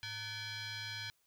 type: tone with frequency modulation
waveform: sine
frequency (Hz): 914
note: A#5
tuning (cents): -34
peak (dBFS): -38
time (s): 0.03-1.1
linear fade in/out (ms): 0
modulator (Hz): 808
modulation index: 5.1
effects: tanh soft clip ceiling -38 dBFS + white hiss -75 dBFS RMS until 1.26 s

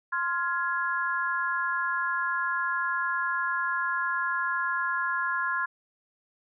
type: chord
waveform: sine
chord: F minor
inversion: second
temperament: just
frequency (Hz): 1047.7 / 1396.9 / 1676.3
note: C6 / F6 / Ab6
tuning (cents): +2 / 0 / +16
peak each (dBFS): -30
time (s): 0.12-5.66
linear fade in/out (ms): 10
effects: none

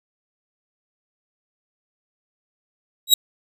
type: tone with exponential growth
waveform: sawtooth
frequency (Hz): 3837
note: A#7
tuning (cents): +49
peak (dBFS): -3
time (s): 3.07-3.14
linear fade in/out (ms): 5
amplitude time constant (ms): 15
effects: none

